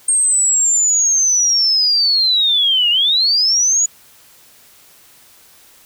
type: linear two-way sweep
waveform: sine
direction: down then up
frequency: 8570 to 2794 to 6900 Hz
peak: -11 dBFS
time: 0.08-3.86 s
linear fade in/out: 5 ms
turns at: 2.9 s
effects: white hiss -47 dBFS RMS until 5.85 s